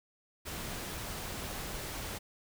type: noise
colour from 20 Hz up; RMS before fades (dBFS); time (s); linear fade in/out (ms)
pink; -40; 0.45-2.19; 20
effects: none